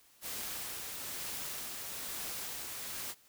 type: noise with tremolo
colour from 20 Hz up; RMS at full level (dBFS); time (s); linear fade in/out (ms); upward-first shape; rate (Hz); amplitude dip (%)
white; -40; 0.21-3.15; 50; sine; 1.1; 25
effects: white hiss -64 dBFS RMS until 3.28 s